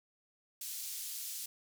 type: band-pass noise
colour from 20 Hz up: white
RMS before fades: -42 dBFS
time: 0.61-1.46 s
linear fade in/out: 5 ms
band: 4200 to 16000 Hz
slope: 12 dB/octave
effects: none